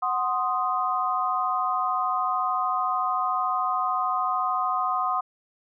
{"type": "chord", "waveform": "sine", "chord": "C diminished", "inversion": "second", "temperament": "equal", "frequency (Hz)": [740, 1046.5, 1244.5], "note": ["Gb5", "C6", "Eb6"], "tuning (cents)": [0, 0, 0], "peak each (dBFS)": [-28, -27, -26], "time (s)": [0.02, 5.21], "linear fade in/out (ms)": 10, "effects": []}